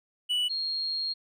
triangle / sine tone pair in turn, 2955 / 4252 Hz, F#7 / C8, -3 / +27 cents, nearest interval tritone, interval 630 cents, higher second, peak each -23 / -28 dBFS, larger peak first, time 0.29-0.49 / 0.49-1.14 s, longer second, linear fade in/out 20 ms, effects none

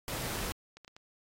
pink noise, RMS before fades -37 dBFS, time 0.08-0.52 s, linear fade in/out 0 ms
clicks, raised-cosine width 0.2 ms, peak -33 dBFS, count 7, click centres 0.363 / 0.421 / 0.468 / 0.77 / 0.847 / 0.879 / 0.965 s
effects AAC 48 kbps

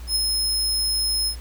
sawtooth tone with ADSR envelope, 5160 Hz, E8, 38 cents flat, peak -15 dBFS, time 0.07-1.36 s, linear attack 88 ms, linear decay 10 ms, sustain -3 dB, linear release 86 ms, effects added 60 Hz sine -33 dBFS peak until 1.4 s + pink hiss -47 dBFS RMS until 1.4 s

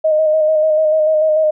sine tone with vibrato, 622.3 Hz, D#5, in tune, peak -10 dBFS, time 0.04-1.51 s, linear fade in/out 10 ms, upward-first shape square, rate 6.8 Hz, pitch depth 23 cents each way, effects none

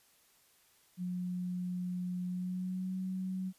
sine tone with pitch glide, 180 to 186.89 Hz, F#3 to F#3, -47 to +18 cents, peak -34 dBFS, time 0.97-3.53 s, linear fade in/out 50 ms, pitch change +65 cents, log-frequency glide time 2.26-2.96 s, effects white hiss -67 dBFS RMS until 3.58 s + resampled to 32000 Hz

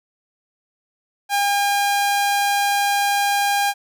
sawtooth tone, 807 Hz, G#5, 50 cents flat, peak -13 dBFS, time 1.29-3.74 s, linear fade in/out 50 ms, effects none

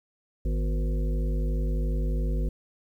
harmonic tone with a mistuned harmonic, 51.5 Hz, G#1, 14 cents flat, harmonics 1 / 3 / 5 / 7 / 9 / 10, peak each -24 / -34 / -38 / -41 / -43 / -44 dBFS, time 0.45-2.49 s, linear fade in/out 5 ms, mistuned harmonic 5, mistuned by -100 cents, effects 10-bit

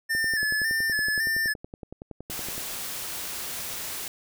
square tone with vibrato, 1760 Hz, A6, in tune, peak -24 dBFS, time 0.09-1.54 s, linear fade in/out 20 ms, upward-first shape square, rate 1.8 Hz, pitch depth 39 cents each way
click train, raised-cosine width 2 ms, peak -25 dBFS, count 27, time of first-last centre 0.15-2.58 s, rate 10.7 Hz
white noise, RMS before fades -34 dBFS, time 2.3-4.08 s, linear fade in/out 2 ms
effects none

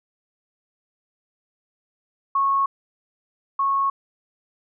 sine tone pair in turn, 1099 / 1099 Hz, C#6 / C#6, -15 / -15 cents, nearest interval unison, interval 0 cents, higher neither, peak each -17 / -18 dBFS, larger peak first, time 2.35-2.66 / 3.59-3.9 s, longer neither, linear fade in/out 5 ms, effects none

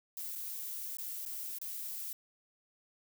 violet noise with dropouts, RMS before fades -41 dBFS, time 0.17-2.13 s, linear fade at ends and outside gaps 1 ms, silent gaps 0.354-0.358 / 0.97-0.985 / 1.252-1.261 / 1.585-1.614 s, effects none

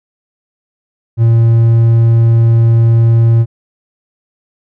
triangle tone, 115.1 Hz, A#2, 22 cents flat, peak -3 dBFS, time 1.17-3.46 s, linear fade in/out 50 ms, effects none

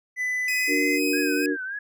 triangle tone with pitch glide, 2000 to 2051 Hz, B6 to C7, +21 to -35 cents, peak -22 dBFS, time 0.16-1 s, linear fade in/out 50 ms, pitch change +44 cents, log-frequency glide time 0.57-0.88 s
sawtooth tone with tremolo, 2523 Hz, D#7, 23 cents sharp, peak -22 dBFS, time 0.48-1.46 s, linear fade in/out 2 ms, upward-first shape sine, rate 2 Hz, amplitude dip 35%
sine chord, D augmented, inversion none, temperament equal, 293.7 / 370 / 466.2 Hz, D4 / F#4 / A#4, 0 / 0 / 0 cents, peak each -24 / -28 / -29 dBFS, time 0.67-1.57 s, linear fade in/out 50 ms
sine tone with vibrato, 1586 Hz, G6, 20 cents sharp, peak -29 dBFS, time 1.13-1.79 s, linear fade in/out 5 ms, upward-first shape triangle, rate 3.5 Hz, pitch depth 110 cents each way
effects none

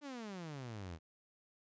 sawtooth exponential sweep, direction down, 301.5 to 77.78 Hz, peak -40 dBFS, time 0.01-0.99 s, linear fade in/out 50 ms, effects resampled to 16000 Hz

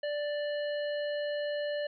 harmonic tone with a mistuned harmonic, 587.3 Hz, D5, in tune, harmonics 1 / 3 / 5 / 7, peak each -31 / -41 / -45 / -48 dBFS, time 0.03-1.87 s, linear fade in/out 5 ms, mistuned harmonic 7, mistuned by +29 cents, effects none

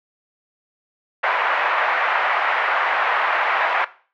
pink band-pass noise, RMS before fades -20 dBFS, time 1.23-3.85 s, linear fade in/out 10 ms, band 730 to 2200 Hz, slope 24 dB/octave, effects noise-tail reverb RT60 0.4 s tail -17 dB re dry

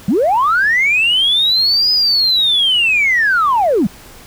sine linear two-way sweep, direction up then down, 163.2 to 5030 to 163.2 Hz, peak -9 dBFS, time 0.08-3.87 s, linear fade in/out 5 ms, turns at 1.92 s, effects tanh soft clip ceiling -6 dBFS + pink hiss -39 dBFS RMS until 4.26 s

